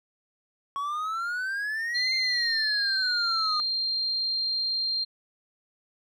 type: exponential two-way sweep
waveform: triangle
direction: up then down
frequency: 1108 to 2106 to 1223 Hz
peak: -26 dBFS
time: 0.76-3.6 s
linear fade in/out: 0 ms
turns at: 2.14 s
type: tone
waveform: sine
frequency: 4186 Hz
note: C8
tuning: in tune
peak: -25 dBFS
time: 1.94-5.05 s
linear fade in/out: 20 ms
effects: none